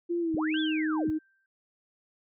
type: tone with pitch glide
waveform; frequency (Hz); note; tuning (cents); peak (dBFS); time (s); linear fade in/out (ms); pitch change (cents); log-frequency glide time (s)
sine; 344.2 to 312; F4 to D#4; -25 to +5; -26; 0.09-1.19; 20; -170; 0.2-0.36
type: linear two-way sweep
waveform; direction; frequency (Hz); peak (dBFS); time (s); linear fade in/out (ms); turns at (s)
sine; up then down; 45.82 to 3526 to 45.82; -33; 0.34-1.1; 0; 0.6
type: tone with exponential decay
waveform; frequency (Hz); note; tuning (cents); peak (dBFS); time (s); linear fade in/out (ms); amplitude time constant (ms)
sine; 1568; G6; 0; -32; 0.54-1.46; 2; 200
effects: none